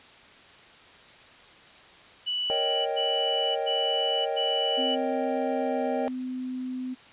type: tone bursts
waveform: sine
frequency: 2960 Hz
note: F#7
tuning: in tune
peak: -26 dBFS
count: 4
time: 2.26-4.96 s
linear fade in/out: 20 ms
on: 600 ms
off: 100 ms
type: chord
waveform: triangle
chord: Eb dominant seventh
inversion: second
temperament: equal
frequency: 466.2 / 554.4 / 622.3 / 784 Hz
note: Bb4 / Db5 / Eb5 / G5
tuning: 0 / 0 / 0 / 0 cents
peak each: -30 dBFS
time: 2.5-6.08 s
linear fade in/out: 0 ms
type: tone with pitch glide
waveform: sine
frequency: 259.4 to 255.2 Hz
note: C4 to C4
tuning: -15 to -43 cents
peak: -30 dBFS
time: 4.77-6.95 s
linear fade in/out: 20 ms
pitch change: -28 cents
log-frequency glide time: 5.59-5.84 s
effects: white hiss -51 dBFS RMS until 7.12 s + resampled to 8000 Hz